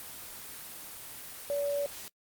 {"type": "tone in noise", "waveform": "sine", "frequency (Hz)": 572, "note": "D5", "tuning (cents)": -46, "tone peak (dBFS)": -28, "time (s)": [1.5, 1.86], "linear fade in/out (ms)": 0, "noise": "white", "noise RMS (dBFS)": -44, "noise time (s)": [0, 2.08], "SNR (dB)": 13, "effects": ["noise-tail reverb RT60 0.1 s tail -25 dB re dry", "Opus 24 kbps"]}